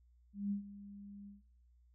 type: tone with ADSR envelope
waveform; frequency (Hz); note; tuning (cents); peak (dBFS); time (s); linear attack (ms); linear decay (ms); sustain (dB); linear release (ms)
sine; 201.6; G3; +49; -33; 0.33-1.42; 180; 110; -16; 150
effects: noise-tail reverb RT60 0.6 s tail -21 dB re dry + added 60 Hz sine -64 dBFS peak until 1.94 s